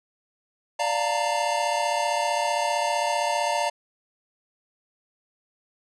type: chord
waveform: square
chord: Bb major seventh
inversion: first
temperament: equal with one note detuned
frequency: 587.3 / 698.5 / 896.9 / 932.3 Hz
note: D5 / F5 / A5 / Bb5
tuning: 0 / 0 / +33 / 0 cents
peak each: -29 dBFS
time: 0.79-3.7 s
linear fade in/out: 10 ms
effects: resampled to 22050 Hz